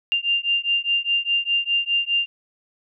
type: beating tone pair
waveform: sine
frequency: 2790 / 2794.9 Hz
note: F7 / F7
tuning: -2 / +1 cents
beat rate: 4.9 Hz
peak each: -22 dBFS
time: 0.12-2.26 s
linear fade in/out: 0 ms
effects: none